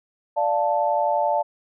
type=chord; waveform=sine; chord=D minor; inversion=none; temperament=equal; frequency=587.3 / 698.5 / 880 Hz; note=D5 / F5 / A5; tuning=0 / 0 / 0 cents; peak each=-23 / -24 / -22 dBFS; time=0.36-1.43 s; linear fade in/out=20 ms; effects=none